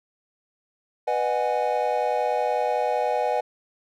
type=chord; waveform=triangle; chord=G# minor seventh; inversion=first; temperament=equal with one note detuned; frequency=493.9 / 609.8 / 740 / 830.6 Hz; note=B4 / D#5 / F#5 / G#5; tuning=0 / -35 / 0 / 0 cents; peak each=-25 dBFS; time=1.07-3.41 s; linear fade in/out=10 ms; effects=none